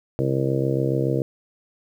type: harmonic tone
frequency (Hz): 67.1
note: C2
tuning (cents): +44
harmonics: 2 / 3 / 4 / 5 / 6 / 7 / 8 / 9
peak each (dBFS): -23 / -34 / -30 / -26 / -32 / -26 / -32 / -33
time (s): 0.19-1.22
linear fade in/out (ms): 0
effects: 9-bit